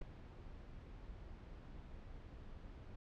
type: noise with ADSR envelope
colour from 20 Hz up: brown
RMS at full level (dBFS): -41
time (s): 0.01-2.96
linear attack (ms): 8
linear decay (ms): 5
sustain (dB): -12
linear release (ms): 8
effects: low-pass 4000 Hz 12 dB/octave